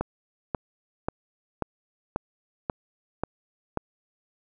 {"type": "click train", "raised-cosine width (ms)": 1, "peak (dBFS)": -12, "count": 8, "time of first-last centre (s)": [0.01, 3.773], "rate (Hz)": 1.86, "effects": []}